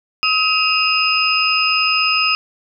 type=tone cluster; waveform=sine; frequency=1271 / 2527 / 2783 / 5040 Hz; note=D#6 / D#7 / F7 / D#8; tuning=+36 / +26 / -7 / +21 cents; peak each=-19 dBFS; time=0.23-2.35 s; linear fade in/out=0 ms; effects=none